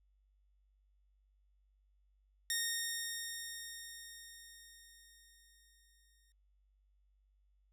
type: tone with exponential decay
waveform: 10% pulse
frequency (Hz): 1849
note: A#6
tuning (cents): -15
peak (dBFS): -24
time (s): 2.5-6.32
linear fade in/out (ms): 1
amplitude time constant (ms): 830
effects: added 49 Hz sine -69 dBFS peak until 7.72 s